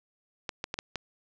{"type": "clicks", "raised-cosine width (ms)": 0.2, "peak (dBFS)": -15, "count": 5, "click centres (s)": [0.492, 0.641, 0.741, 0.789, 0.957], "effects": ["low-pass 7000 Hz 12 dB/octave", "9-bit"]}